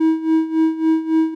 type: tone with tremolo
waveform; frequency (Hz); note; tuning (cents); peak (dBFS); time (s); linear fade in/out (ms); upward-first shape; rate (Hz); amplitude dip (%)
triangle; 320.4; E4; -49; -9; 0-1.35; 10; sine; 3.6; 80
effects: none